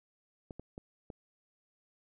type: clicks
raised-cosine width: 2 ms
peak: -30 dBFS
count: 4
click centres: 0.508 / 0.596 / 0.779 / 1.102 s
effects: none